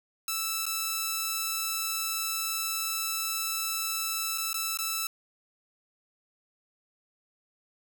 5% pulse tone with dropouts, 1318.5 Hz, E6, in tune, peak -17 dBFS, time 0.28-5.07 s, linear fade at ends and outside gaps 2 ms, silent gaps 0.656-0.664 / 4.377-4.381 / 4.531-4.542 / 4.773-4.788 s, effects 9-bit

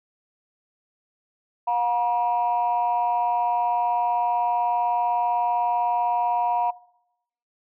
sine tone pair together, 716.2 / 956 Hz, F5 / A#5, +43 / +43 cents, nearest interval perfect fourth, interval 500 cents, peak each -23 / -21 dBFS, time 1.67-6.71 s, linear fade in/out 10 ms, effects noise-tail reverb RT60 0.8 s tail -21 dB re dry + tanh soft clip ceiling -14 dBFS

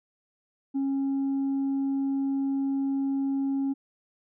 sine tone with tanh clipping, 273.3 Hz, C#4, 24 cents flat, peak -25 dBFS, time 0.74-3.74 s, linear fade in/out 20 ms, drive 1 dB, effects none

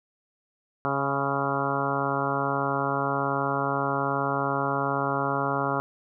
harmonic tone with a mistuned harmonic, 138.59 Hz, C#3, in tune, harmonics 1 / 2 / 3 / 4 / 5 / 6 / 7 / 8 / 9 / 10, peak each -33 / -33 / -33 / -33 / -33 / -33 / -33 / -33 / -33 / -33 dBFS, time 0.85-5.8 s, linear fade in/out 0 ms, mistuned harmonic 7, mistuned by +31 cents, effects none

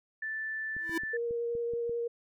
sine tone, 1760 Hz, A6, in tune, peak -33 dBFS, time 0.22-1.17 s, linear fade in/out 5 ms
clicks, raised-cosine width 3 ms, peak -34 dBFS, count 7, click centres 0.766 / 0.895 / 1.035 / 1.309 / 1.552 / 1.736 / 1.895 s
square tone with exponential growth, 329.6 Hz, E4, in tune, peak -28 dBFS, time 0.79-0.98 s, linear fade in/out 5 ms, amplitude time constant 40 ms
sine tone with vibrato, 470.2 Hz, A#4, 15 cents sharp, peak -30 dBFS, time 1.13-2.08 s, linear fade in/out 10 ms, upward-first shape sine, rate 11 Hz, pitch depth 9 cents each way
effects none

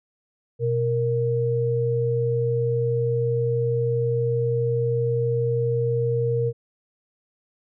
sine tone pair together, 123.24 / 466.2 Hz, B2 / A#4, -3 / 0 cents, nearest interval octave + major seventh, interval 2303 cents, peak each -23 / -22 dBFS, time 0.59-6.53 s, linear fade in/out 50 ms, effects none

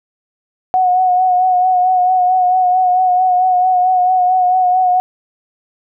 sine tone with vibrato, 734 Hz, F#5, 14 cents flat, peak -9 dBFS, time 0.74-5 s, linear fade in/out 0 ms, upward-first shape sine, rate 4.5 Hz, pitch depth 31 cents each way, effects none

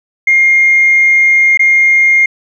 sine tone with dropouts, 2125 Hz, C7, 26 cents sharp, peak -4 dBFS, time 0.27-2.26 s, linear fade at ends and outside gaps 5 ms, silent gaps 1.574-1.593 s, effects tanh soft clip ceiling 0 dBFS

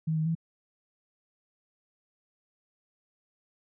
sine tone with pitch steps, 159 / 157.2 / 164 Hz, D#3 / D#3 / E3, +38 / +18 / -9 cents, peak -25 dBFS, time 0.07-0.352 s, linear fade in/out 10 ms, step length 94 ms, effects none

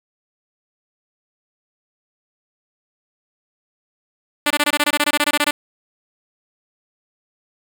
5% pulse tone bursts, 293.7 Hz, D4, in tune, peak -3 dBFS, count 16, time 4.46-5.51 s, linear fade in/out 5 ms, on 45 ms, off 22 ms, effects none

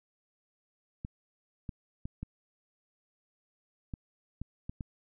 clicks, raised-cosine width 5 ms, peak -25 dBFS, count 8, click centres 1.049 / 1.692 / 2.055 / 2.23 / 3.938 / 4.416 / 4.695 / 4.808 s, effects none

